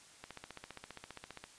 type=click train; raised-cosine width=0.3 ms; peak=-29 dBFS; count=19; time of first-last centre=0.24-1.44 s; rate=15 Hz; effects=white hiss -59 dBFS RMS until 1.58 s + resampled to 22050 Hz

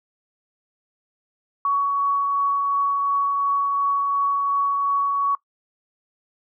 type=tone with tremolo; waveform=sine; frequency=1122 Hz; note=C#6; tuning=21 cents sharp; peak=-17 dBFS; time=1.65-5.35 s; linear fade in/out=2 ms; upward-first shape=triangle; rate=2.8 Hz; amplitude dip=25%; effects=noise-tail reverb RT60 0.1 s tail -20 dB re dry

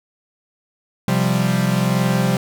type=chord; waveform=45% pulse; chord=C suspended fourth; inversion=none; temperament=equal; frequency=130.81 / 174.61 / 196 Hz; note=C3 / F3 / G3; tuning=0 / 0 / 0 cents; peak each=-20 dBFS; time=1.08-2.37 s; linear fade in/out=2 ms; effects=none

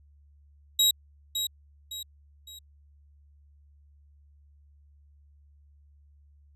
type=tone with echo; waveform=sawtooth; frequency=3824 Hz; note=A#7; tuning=43 cents sharp; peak=-16 dBFS; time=0.79-0.91 s; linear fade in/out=5 ms; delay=560 ms; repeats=3; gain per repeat=-8 dB; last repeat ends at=2.59 s; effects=added 72 Hz sine -55 dBFS peak until 6.55 s + resampled to 32000 Hz

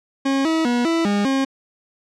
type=tone with pitch steps; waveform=40% pulse; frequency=272 / 322.2 / 241.9 / 330.7 / 203.5 / 269.4 Hz; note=C#4 / E4 / B3 / E4 / G#3 / C#4; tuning=-33 / -39 / -36 / +6 / -35 / -49 cents; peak=-16 dBFS; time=0.25-1.45 s; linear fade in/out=10 ms; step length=200 ms; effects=low-pass 6000 Hz 12 dB/octave

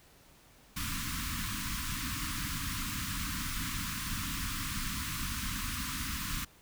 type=band-stop noise; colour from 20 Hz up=pink; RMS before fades=-36 dBFS; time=0.76-6.45 s; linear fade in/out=10 ms; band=300 to 1000 Hz; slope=96 dB/octave; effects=pink hiss -60 dBFS RMS until 6.61 s

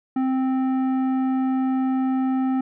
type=tone with tanh clipping; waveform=triangle; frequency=261.6 Hz; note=C4; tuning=in tune; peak=-21 dBFS; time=0.16-2.61 s; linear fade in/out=5 ms; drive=15 dB; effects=none

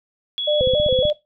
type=tone; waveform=sine; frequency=3366 Hz; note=G#7; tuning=23 cents sharp; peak=-21 dBFS; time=0.38-1.1 s; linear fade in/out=0 ms
type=tone with vibrato; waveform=sine; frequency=554.4 Hz; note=C#5; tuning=in tune; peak=-16 dBFS; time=0.47-1.13 s; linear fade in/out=10 ms; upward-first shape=square; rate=3.6 Hz; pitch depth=130 cents each way
type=click train; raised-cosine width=5 ms; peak=-15 dBFS; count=8; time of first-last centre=0.61-1.053 s; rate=15.8 Hz
effects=noise-tail reverb RT60 0.2 s tail -17 dB re dry

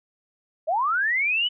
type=linear sweep; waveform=sine; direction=up; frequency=587.3 to 3021 Hz; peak=-20 dBFS; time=0.67-1.49 s; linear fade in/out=20 ms; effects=none

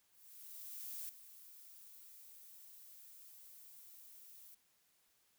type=noise with ADSR envelope; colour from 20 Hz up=violet; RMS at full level=-45 dBFS; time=0.09-4.55 s; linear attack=1000 ms; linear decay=4 ms; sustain=-13 dB; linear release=8 ms; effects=white hiss -75 dBFS RMS until 5.38 s

